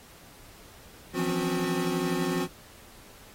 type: tone cluster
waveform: square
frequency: 165.2 / 177.2 / 259.4 / 279.5 / 362.8 Hz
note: E3 / F3 / C4 / C#4 / F#4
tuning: +4 / +25 / -15 / +14 / -34 cents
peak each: -36 / -33 / -33 / -37 / -31 dBFS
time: 1.13-2.48 s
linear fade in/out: 50 ms
effects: pink hiss -52 dBFS RMS until 3.34 s + AAC 48 kbps